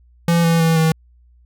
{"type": "tone with pitch steps", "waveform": "square", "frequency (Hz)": [169.4, 166.39, 163.44, 160.54], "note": ["E3", "E3", "E3", "E3"], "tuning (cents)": [48, 16, -14, -45], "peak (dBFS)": -13, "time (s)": [0.28, 0.92], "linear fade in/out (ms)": 2, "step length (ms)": 160, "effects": ["added 60 Hz sine -48 dBFS peak until 1.45 s"]}